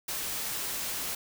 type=noise; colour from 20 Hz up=white; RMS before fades=-34 dBFS; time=0.08-1.15 s; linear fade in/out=5 ms; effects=none